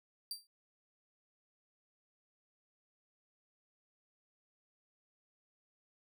sawtooth tone with exponential decay, 4699 Hz, D8, in tune, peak -33 dBFS, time 0.31-0.47 s, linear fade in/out 2 ms, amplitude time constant 34 ms, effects none

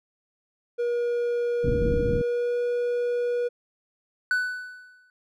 triangle tone with pitch glide, 478.4 to 483.7 Hz, A#4 to B4, +45 to -36 cents, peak -21 dBFS, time 0.78-3.49 s, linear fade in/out 20 ms, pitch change +19 cents, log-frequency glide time 2.07-2.59 s
pink low-pass noise, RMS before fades -26 dBFS, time 1.63-2.22 s, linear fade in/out 10 ms, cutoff 320 Hz, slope 48 dB/octave
triangle tone with exponential decay, 1493 Hz, F#6, 15 cents sharp, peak -17 dBFS, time 4.31-5.1 s, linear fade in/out 1 ms, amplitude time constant 170 ms
effects none

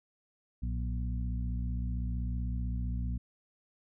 harmonic tone with a mistuned harmonic, 60.7 Hz, B1, 29 cents flat, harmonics 1 / 2 / 3 / 4, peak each -32 / -38 / -42 / -44 dBFS, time 0.62-3.18 s, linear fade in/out 10 ms, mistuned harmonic 2, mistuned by -74 cents, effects none

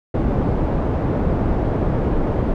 pink low-pass noise, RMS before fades -19 dBFS, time 0.14-2.54 s, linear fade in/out 5 ms, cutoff 630 Hz, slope 12 dB/octave, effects none

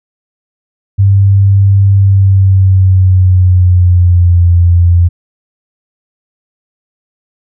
sine tone with pitch glide, 98.6 to 86.83 Hz, G2 to F2, +11 to -9 cents, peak -3 dBFS, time 0.98-5.09 s, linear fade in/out 20 ms, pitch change -220 cents, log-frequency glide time 1.94-4.47 s, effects none

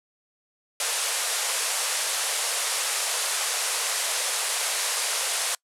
white band-pass noise, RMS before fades -27 dBFS, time 0.8-5.55 s, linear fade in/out 2 ms, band 450 to 11000 Hz, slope 48 dB/octave, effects noise-tail reverb RT60 0.1 s tail -26 dB re dry

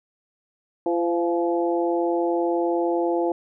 harmonic tone with a mistuned harmonic, 170.8 Hz, F3, 38 cents flat, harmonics 2 / 3 / 4 / 5, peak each -22 / -26 / -28 / -30 dBFS, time 0.86-3.32 s, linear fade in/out 2 ms, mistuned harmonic 4, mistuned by +24 cents, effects none

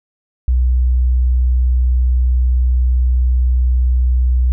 sine tone, 62.3 Hz, B1, 16 cents sharp, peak -10 dBFS, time 0.48-4.52 s, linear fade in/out 0 ms, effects none

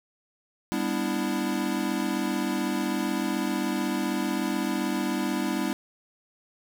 square chord, E minor seventh, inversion first, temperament equal with one note detuned, 199.31 / 246.9 / 293.7 / 329.6 Hz, G3 / B3 / D4 / E4, +29 / 0 / 0 / 0 cents, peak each -32 dBFS, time 0.72-5.73 s, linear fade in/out 0 ms, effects none

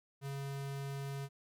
square tone, 138.59 Hz, C#3, in tune, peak -39 dBFS, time 0.21-1.29 s, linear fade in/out 50 ms, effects MP3 96 kbps

